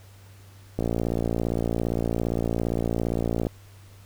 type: click train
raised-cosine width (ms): 2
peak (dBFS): -12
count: 155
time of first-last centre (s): 0.79-3.468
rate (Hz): 57.5
effects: added 98 Hz sine -47 dBFS peak until 4.05 s + pink hiss -55 dBFS RMS until 4.05 s